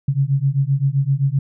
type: beating tone pair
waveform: sine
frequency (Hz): 134.1 / 141.8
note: C3 / C#3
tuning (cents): +43 / +40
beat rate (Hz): 7.7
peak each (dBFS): -18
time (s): 0.08-1.39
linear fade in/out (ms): 5
effects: none